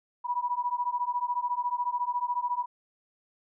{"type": "beating tone pair", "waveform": "sine", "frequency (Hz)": [969, 983], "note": ["B5", "B5"], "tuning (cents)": [-33, -8], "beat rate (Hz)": 14, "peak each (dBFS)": -30, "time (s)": [0.24, 2.66], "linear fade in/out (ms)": 20, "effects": []}